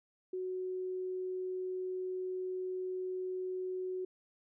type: tone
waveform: sine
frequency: 370 Hz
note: F#4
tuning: in tune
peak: -35 dBFS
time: 0.33-4.05 s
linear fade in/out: 5 ms
effects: none